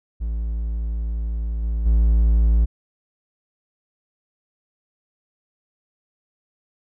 triangle tone with level steps, 55.9 Hz, A1, 28 cents sharp, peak -20 / -18 / -11 dBFS, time 0.2-2.66 s, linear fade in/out 20 ms, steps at 1.62 / 1.85 s, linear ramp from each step 20 ms, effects none

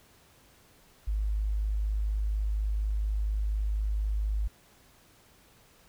sine tone, 52.1 Hz, G#1, 6 cents sharp, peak -26 dBFS, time 1.07-4.48 s, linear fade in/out 10 ms, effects pink hiss -60 dBFS RMS until 5.88 s

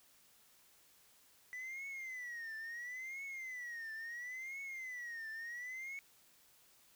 sine tone with vibrato, 1975.5 Hz, B6, in tune, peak -40 dBFS, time 1.53-5.99 s, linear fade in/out 0 ms, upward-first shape triangle, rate 0.73 Hz, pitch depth 200 cents each way, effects tanh soft clip ceiling -42 dBFS + white hiss -67 dBFS RMS until 6.95 s

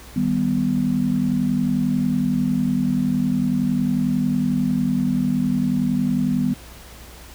sine chord, Eb augmented, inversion none, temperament equal, 155.56 / 196 / 246.9 Hz, Eb3 / G3 / B3, 0 / 0 / 0 cents, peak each -25 / -22 / -20 dBFS, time 0.16-6.54 s, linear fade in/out 5 ms, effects added 60 Hz sine -42 dBFS peak until 7.34 s + pink hiss -43 dBFS RMS until 7.34 s

